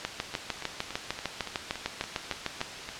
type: two click trains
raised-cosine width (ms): 0.2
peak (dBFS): -11 / -18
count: 18 / 10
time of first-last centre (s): 0.05-2.614 / 0.34-2.89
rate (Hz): 6.63 / 3.53
effects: white hiss -39 dBFS RMS until 2.99 s + low-pass 5000 Hz 12 dB/octave